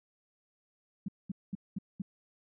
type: tone bursts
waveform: sine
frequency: 193.6 Hz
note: G3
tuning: 21 cents flat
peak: -32 dBFS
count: 5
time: 1.06-2.02 s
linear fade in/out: 5 ms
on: 24 ms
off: 210 ms
effects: none